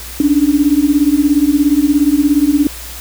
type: beating tone pair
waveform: sine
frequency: 281.2 / 298.2 Hz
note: C#4 / D4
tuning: +25 / +27 cents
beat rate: 17 Hz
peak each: -12 / -11 dBFS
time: 0.2-2.67 s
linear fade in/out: 2 ms
effects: added 60 Hz sine -31 dBFS peak until 3 s + white hiss -30 dBFS RMS until 3 s